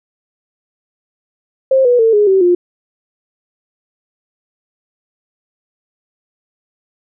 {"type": "tone with pitch steps", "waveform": "sine", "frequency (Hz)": [530, 488.8, 450.9, 415.8, 383.5, 353.7], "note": ["C5", "B4", "A4", "G#4", "G4", "F4"], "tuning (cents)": [22, -18, 42, 2, -38, 22], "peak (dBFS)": -7, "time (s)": [1.71, 2.55], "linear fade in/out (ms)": 5, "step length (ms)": 140, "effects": []}